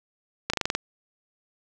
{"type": "slowing click train", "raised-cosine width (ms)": 0.2, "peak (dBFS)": -7, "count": 7, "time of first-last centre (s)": [0.5, 0.75], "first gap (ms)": 35, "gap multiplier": 1.07, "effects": []}